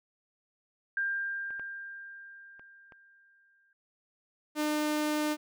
sine tone with exponential decay, 1595 Hz, G6, 30 cents sharp, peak -27 dBFS, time 0.97-3.73 s, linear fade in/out 2 ms, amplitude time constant 600 ms
clicks, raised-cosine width 0.5 ms, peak -36 / -31 / -38 / -37 dBFS, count 4, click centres 1.506 / 1.596 / 2.595 / 2.922 s
sawtooth tone, 301.9 Hz, D4, 48 cents sharp, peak -24 dBFS, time 4.55-5.37 s, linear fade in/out 50 ms
effects none

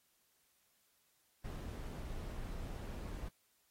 brown noise, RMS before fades -44 dBFS, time 1.44-3.29 s, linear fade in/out 10 ms, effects white hiss -75 dBFS RMS until 3.7 s + AAC 48 kbps

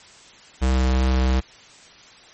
square tone, 64.5 Hz, C2, 24 cents flat, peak -17 dBFS, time 0.61-1.41 s, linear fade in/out 20 ms, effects white hiss -47 dBFS RMS until 2.33 s + MP3 32 kbps

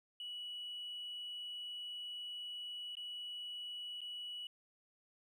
triangle tone with dropouts, 2938 Hz, F#7, 13 cents flat, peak -40 dBFS, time 0.2-4.47 s, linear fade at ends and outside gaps 2 ms, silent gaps 2.953-2.969 / 4.007-4.015 s, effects tanh soft clip ceiling -39 dBFS

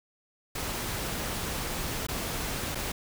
pink noise with dropouts, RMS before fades -33 dBFS, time 0.55-2.92 s, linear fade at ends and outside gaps 5 ms, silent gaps 2.068-2.085 / 2.748-2.753 s, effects none

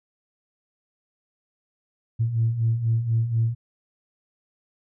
sine beating tone pair, 111.4 / 115.5 Hz, A2 / A#2, +22 / -16 cents, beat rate 4.1 Hz, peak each -26 / -20 dBFS, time 2.19-3.55 s, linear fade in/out 20 ms, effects tanh soft clip ceiling -13 dBFS

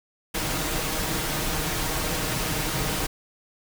pink noise with comb filter, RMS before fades -27 dBFS, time 0.34-3.07 s, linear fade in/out 10 ms, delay 6.4 ms, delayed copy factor +0.5, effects none

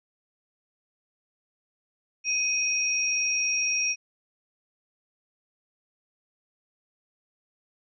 sine tone pair together, 2503 / 5619 Hz, D#7 / F8, +10 / +10 cents, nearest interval octave + major second, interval 1400 cents, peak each -26 dBFS, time 2.24-3.96 s, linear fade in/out 50 ms, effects none

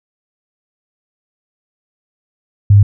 sine tone, 101.3 Hz, G#2, 43 cents flat, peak -3 dBFS, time 2.7-2.83 s, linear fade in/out 5 ms, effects none

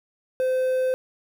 triangle tone with quantisation, 515 Hz, C5, 28 cents flat, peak -18 dBFS, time 0.4-0.94 s, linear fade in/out 0 ms, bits 8, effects none

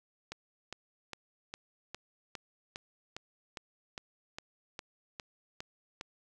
click train, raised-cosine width 0.2 ms, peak -23 dBFS, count 15, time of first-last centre 0.32-6.011 s, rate 2.46 Hz, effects none

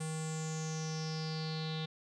square tone with low-pass filter sweep, 158.1 Hz, D#3, 28 cents sharp, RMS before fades -38 dBFS, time 0-1.86 s, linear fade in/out 10 ms, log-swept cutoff 8800 to 3700 Hz, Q 7.6, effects none

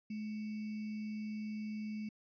sine tone with sample-and-hold, 213.7 Hz, G#3, 50 cents sharp, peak -38 dBFS, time 0.1-2.09 s, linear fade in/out 5 ms, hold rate 2450 Hz, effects resampled to 11025 Hz

